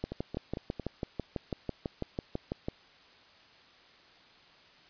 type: two click trains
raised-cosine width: 2 ms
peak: -23 / -19 dBFS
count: 4 / 17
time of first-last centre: 0.12-0.797 / 0.04-2.685 s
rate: 4.43 / 6.05 Hz
effects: white hiss -58 dBFS RMS until 4.89 s + resampled to 11025 Hz